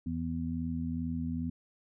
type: harmonic tone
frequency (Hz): 82.41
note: E2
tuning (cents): 0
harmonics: 1 / 2 / 3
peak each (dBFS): -38 / -37 / -34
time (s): 0.06-1.5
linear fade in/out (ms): 5
effects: none